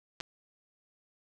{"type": "clicks", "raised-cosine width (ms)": 0.2, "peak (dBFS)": -20, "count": 2, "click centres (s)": [0.203, 0.209], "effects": []}